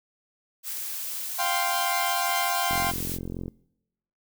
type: noise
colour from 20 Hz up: blue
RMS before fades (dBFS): -33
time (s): 0.63-3.19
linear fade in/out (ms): 50
type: chord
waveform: sawtooth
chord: F suspended second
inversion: none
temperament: equal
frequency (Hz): 698.5 / 784 / 1046.5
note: F5 / G5 / C6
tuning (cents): 0 / 0 / 0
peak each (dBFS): -25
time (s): 1.38-2.92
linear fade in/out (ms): 20
type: click train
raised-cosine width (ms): 3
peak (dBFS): -21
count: 35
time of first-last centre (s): 2.71-3.481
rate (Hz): 44.1
effects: noise-tail reverb RT60 0.9 s tail -24 dB re dry